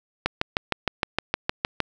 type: click train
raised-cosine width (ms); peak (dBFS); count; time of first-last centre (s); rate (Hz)
0.3; -5; 11; 0.26-1.803; 6.48
effects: none